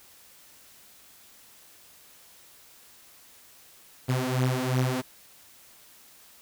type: beating tone pair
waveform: sawtooth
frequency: 126.7 / 129.5 Hz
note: B2 / C3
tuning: +45 / -17 cents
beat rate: 2.8 Hz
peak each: -23 dBFS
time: 4.08-5.02 s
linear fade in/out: 20 ms
effects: white hiss -54 dBFS RMS until 6.41 s